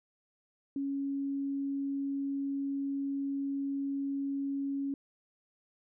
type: tone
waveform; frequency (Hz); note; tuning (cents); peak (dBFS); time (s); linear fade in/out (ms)
sine; 277.2; C#4; 0; -31; 0.76-4.94; 2
effects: none